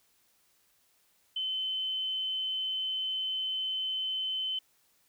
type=tone; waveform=sine; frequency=3058 Hz; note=G7; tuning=44 cents flat; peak=-30 dBFS; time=1.36-4.59 s; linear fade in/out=5 ms; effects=white hiss -69 dBFS RMS until 5.08 s